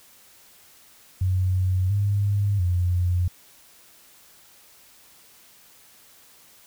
sine tone with pitch steps, 92.7 / 101.2 / 89 Hz, F#2 / G#2 / F2, +4 / -44 / +33 cents, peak -19 dBFS, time 1.21-3.28 s, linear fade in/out 5 ms, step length 690 ms, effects white hiss -53 dBFS RMS until 6.66 s

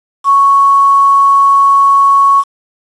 sine tone with quantisation, 1108.7 Hz, C#6, in tune, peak -4 dBFS, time 0.24-2.44 s, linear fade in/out 50 ms, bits 5, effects resampled to 22050 Hz

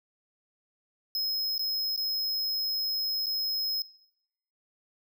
square tone with dropouts, 5130 Hz, E8, 48 cents flat, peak -28 dBFS, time 1.15-3.82 s, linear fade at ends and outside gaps 1 ms, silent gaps 1.58-1.593 / 1.962-1.976 / 3.26-3.267 s, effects noise-tail reverb RT60 0.8 s tail -21 dB re dry

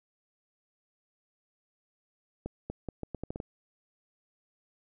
accelerating click train, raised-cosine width 2 ms, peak -22 dBFS, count 9, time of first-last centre 2.46-3.401 s, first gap 240 ms, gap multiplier 0.78, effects none

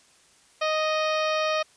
harmonic tone, 622.3 Hz, D#5, in tune, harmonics 1 / 2 / 3 / 4 / 5 / 6 / 7 / 8 / 9, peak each -25 / -28 / -35 / -32 / -37 / -38 / -40 / -43 / -40 dBFS, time 0.61-1.63 s, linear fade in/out 10 ms, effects white hiss -58 dBFS RMS until 1.76 s + resampled to 22050 Hz

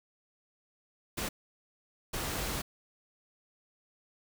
pink noise bursts at uneven times, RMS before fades -35 dBFS, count 2, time 1.17-1.29 / 2.13-2.62 s, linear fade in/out 10 ms, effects none

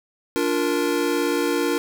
square chord, Bb major, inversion first, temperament just, 291.4 / 349.6 / 466.2 Hz, D4 / F4 / Bb4, -13 / +2 / 0 cents, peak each -25 dBFS, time 0.36-1.78 s, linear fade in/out 0 ms, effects none

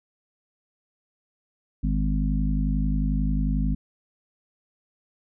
harmonic tone, 51.2 Hz, G#1, 24 cents flat, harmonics 1 / 3 / 4 / 5, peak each -23 / -28 / -29 / -30 dBFS, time 1.83-3.75 s, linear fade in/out 10 ms, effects none

